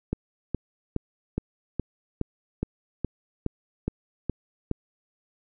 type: click train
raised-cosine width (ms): 3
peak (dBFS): -13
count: 12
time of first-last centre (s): 0.13-4.713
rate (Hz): 2.4
effects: none